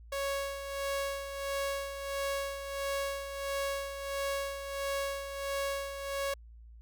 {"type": "tone with tremolo", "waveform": "sawtooth", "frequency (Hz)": 554.4, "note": "C#5", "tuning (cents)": 0, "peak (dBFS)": -27, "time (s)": [0.12, 6.34], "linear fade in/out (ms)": 5, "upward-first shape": "sine", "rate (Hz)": 1.5, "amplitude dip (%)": 60, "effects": ["added 57 Hz sine -49 dBFS peak until 6.81 s"]}